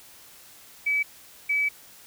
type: tone bursts at uneven times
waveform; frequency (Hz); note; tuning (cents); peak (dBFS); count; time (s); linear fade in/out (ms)
sine; 2291; D7; -44; -21; 2; 0.86-1.03 / 1.49-1.69; 10
effects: white hiss -50 dBFS RMS until 2.06 s